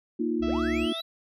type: chord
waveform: sine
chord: Bb suspended fourth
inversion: none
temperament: equal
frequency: 233.1 / 311.1 / 349.2 Hz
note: Bb3 / Eb4 / F4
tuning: 0 / 0 / 0 cents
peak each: -29 dBFS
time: 0.19-0.93 s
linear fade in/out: 10 ms
type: tone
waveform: sine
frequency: 68.5 Hz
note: C#2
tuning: 20 cents flat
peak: -34 dBFS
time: 0.39-0.88 s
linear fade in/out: 50 ms
type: harmonic tone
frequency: 660 Hz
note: E5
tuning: 2 cents sharp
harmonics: 1 / 2 / 3 / 4 / 5 / 6 / 7 / 8 / 9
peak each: -37 / -40 / -49 / -45 / -45 / -55 / -54 / -56 / -60 dBFS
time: 0.42-1.01 s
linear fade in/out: 10 ms
type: linear sweep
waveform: triangle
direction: up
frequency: 349.2 to 4000 Hz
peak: -32 dBFS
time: 0.47-1.02 s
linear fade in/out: 10 ms
effects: none